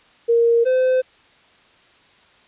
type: tone pair in turn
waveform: sine / triangle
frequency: 466.2 / 514 Hz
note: A#4 / C5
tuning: 0 / -31 cents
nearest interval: major second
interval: 169 cents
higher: second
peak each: -12 dBFS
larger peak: neither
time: 0.28-0.65 / 0.65-1.02 s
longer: neither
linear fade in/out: 20 ms
effects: white hiss -53 dBFS RMS until 2.47 s + resampled to 8000 Hz